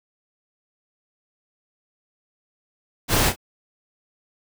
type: noise with echo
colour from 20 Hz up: pink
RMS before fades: -19 dBFS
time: 3.08-3.33 s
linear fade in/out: 50 ms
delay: 32 ms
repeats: 1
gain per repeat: -12 dB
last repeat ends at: 3.362 s
effects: none